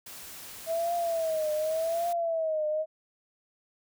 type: noise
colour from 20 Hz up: white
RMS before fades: -44 dBFS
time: 0.06-2.13 s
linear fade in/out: 5 ms
type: tone with vibrato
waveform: sine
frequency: 649 Hz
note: E5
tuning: 27 cents flat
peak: -26 dBFS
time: 0.66-2.86 s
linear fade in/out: 50 ms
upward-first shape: triangle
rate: 0.87 Hz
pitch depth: 120 cents each way
effects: none